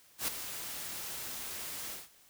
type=noise with ADSR envelope; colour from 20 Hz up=white; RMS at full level=-31 dBFS; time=0.18-2.09 s; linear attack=100 ms; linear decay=6 ms; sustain=-10 dB; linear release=180 ms; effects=white hiss -62 dBFS RMS until 2.29 s